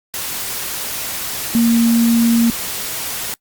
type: tone in noise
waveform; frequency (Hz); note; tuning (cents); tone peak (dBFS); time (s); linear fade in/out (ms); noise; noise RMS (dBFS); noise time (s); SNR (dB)
sine; 232.1; A#3; -7; -10; 1.55-2.5; 0; white; -24; 0.14-3.34; +11
effects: noise-tail reverb RT60 0.1 s tail -24 dB re dry + Opus 48 kbps